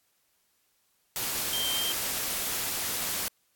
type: tone in noise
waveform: sine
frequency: 3148 Hz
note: G7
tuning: 7 cents sharp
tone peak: -29 dBFS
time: 1.53-1.92 s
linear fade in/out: 0 ms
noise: white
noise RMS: -31 dBFS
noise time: 1.16-3.28 s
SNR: -1 dB
effects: white hiss -71 dBFS RMS until 3.55 s + AAC 64 kbps